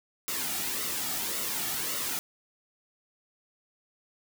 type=noise with flanger; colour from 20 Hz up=white; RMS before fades=-32 dBFS; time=0.28-2.19 s; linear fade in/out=0 ms; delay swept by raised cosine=1.2 to 1.98 ms; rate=1.8 Hz; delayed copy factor=-0.55; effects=none